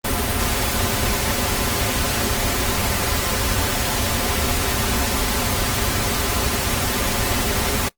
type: noise with comb filter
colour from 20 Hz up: pink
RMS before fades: -21 dBFS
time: 0.04-7.89 s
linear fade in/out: 10 ms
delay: 6.3 ms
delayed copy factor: -0.6
effects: noise-tail reverb RT60 0.1 s tail -20 dB re dry + Opus 32 kbps